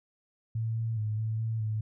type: tone with pitch steps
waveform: sine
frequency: 112.7 / 113.4 / 107.3 / 110.4 / 112.2 / 108.5 Hz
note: A2 / A#2 / A2 / A2 / A2 / A2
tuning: +42 / -47 / -43 / +6 / +34 / -24 cents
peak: -28 dBFS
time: 0.55-1.81 s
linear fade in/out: 5 ms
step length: 210 ms
effects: none